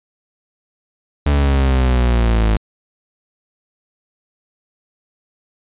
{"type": "linear sweep", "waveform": "40% pulse", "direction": "down", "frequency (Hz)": [72.8, 52.7], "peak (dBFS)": -11, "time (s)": [1.26, 2.57], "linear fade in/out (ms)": 5, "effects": ["resampled to 8000 Hz"]}